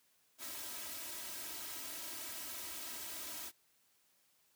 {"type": "noise with comb filter", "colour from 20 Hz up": "white", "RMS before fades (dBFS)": -45, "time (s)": [0.38, 3.52], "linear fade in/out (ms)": 50, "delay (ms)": 3.1, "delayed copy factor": 0.95, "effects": ["white hiss -73 dBFS RMS until 4.55 s", "high-pass 80 Hz 12 dB/octave"]}